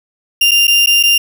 35% pulse tone with dropouts, 2794 Hz, F7, in tune, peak -6 dBFS, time 0.41-1.18 s, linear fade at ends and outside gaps 5 ms, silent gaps 0.511-0.515 / 0.671-0.678 / 0.861-0.871 / 1.029-1.035 s, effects none

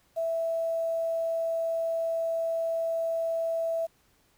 sine tone with quantisation, 659.3 Hz, E5, in tune, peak -26 dBFS, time 0.16-3.87 s, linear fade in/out 20 ms, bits 9, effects pink hiss -66 dBFS RMS until 4.37 s

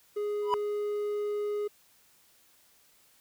triangle tone, 415.3 Hz, G#4, in tune, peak -27 dBFS, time 0.16-1.68 s, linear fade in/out 10 ms
triangle tone with exponential growth, 987.8 Hz, B5, in tune, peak -18 dBFS, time 0.42-0.54 s, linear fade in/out 0 ms, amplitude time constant 26 ms
effects white hiss -63 dBFS RMS until 3.2 s

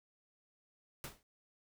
pink noise with exponential decay, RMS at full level -41 dBFS, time 1.04-1.23 s, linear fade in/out 1 ms, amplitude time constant 41 ms, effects none

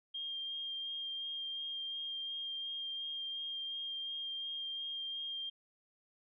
sine tone with vibrato, 3208 Hz, G7, 39 cents sharp, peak -38 dBFS, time 0.14-5.5 s, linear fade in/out 10 ms, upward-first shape sine, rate 2.8 Hz, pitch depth 12 cents each way, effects none

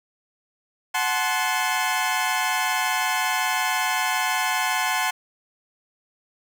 20% pulse chord, F# diminished, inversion none, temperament equal with one note detuned, 740 / 865.4 / 1046.5 Hz, F#5 / A5 / C6, 0 / -29 / 0 cents, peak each -21 dBFS, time 0.94-5.11 s, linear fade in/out 10 ms, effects none

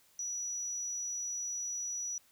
sine tone, 5870 Hz, F#8, 15 cents flat, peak -35 dBFS, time 0.19-2.18 s, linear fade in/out 2 ms, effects white hiss -66 dBFS RMS until 2.31 s

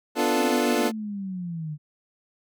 25% pulse chord, B half-diminished seventh, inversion none, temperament equal, 246.9 / 293.7 / 349.2 / 440 Hz, B3 / D4 / F4 / A4, 0 / 0 / 0 / 0 cents, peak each -23 dBFS, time 0.15-0.92 s, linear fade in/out 50 ms
sine linear sweep, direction down, 272.8 to 146.83 Hz, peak -29 dBFS, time 0.33-1.78 s, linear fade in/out 50 ms
effects none

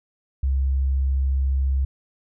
sine tone, 67.1 Hz, C2, 44 cents sharp, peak -18 dBFS, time 0.43-1.85 s, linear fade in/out 5 ms, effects none

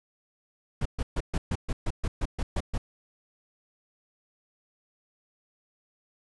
brown noise bursts, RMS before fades -27 dBFS, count 12, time 0.81-2.78 s, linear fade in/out 5 ms, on 45 ms, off 130 ms, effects resampled to 24000 Hz

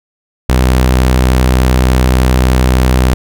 sawtooth tone, 63.4 Hz, B1, 46 cents sharp, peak -3 dBFS, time 0.49-3.14 s, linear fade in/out 0 ms, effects none

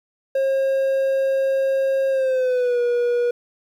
triangle tone with pitch glide, 538 to 482.1 Hz, C5 to B4, +48 to -42 cents, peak -15 dBFS, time 0.35-3.31 s, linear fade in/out 5 ms, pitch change -190 cents, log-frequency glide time 2.1-2.8 s, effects 9-bit

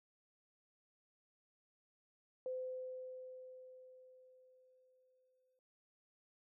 sine tone with exponential decay, 512 Hz, C5, 38 cents flat, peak -38 dBFS, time 2.46-5.59 s, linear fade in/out 1 ms, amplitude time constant 680 ms, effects none

